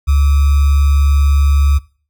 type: tone with sample-and-hold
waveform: sine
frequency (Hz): 70.8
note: C#2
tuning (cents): +37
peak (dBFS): -8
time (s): 0.07-1.79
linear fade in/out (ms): 20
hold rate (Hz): 1225
effects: noise-tail reverb RT60 0.4 s tail -20 dB re dry